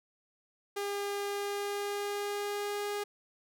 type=tone with pitch glide; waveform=sawtooth; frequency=404 to 410.6 Hz; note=G#4 to G#4; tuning=-48 to -20 cents; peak=-29 dBFS; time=0.76-3.04 s; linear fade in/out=10 ms; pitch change=+28 cents; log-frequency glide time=1.26-2.89 s; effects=none